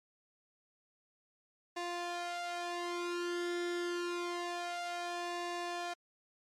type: tone with flanger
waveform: sawtooth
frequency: 349.2 Hz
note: F4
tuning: in tune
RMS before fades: -38 dBFS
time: 1.76-5.94 s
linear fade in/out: 10 ms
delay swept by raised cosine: 1.1 to 2.3 ms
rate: 0.27 Hz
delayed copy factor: +0.9
effects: low-pass 7000 Hz 12 dB/octave + MP3 64 kbps